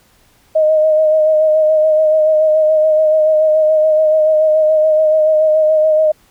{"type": "tone with vibrato", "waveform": "sine", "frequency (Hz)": 622.3, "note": "D#5", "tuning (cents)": 0, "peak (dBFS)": -8, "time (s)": [0.55, 6.12], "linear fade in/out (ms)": 10, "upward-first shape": "sine", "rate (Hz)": 7, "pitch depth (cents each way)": 26, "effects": ["pink hiss -52 dBFS RMS until 6.3 s"]}